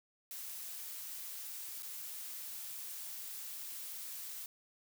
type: noise with dropouts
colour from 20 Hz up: blue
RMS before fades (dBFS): -45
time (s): 0.31-4.46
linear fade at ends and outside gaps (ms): 1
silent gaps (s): 1.824-1.83
effects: none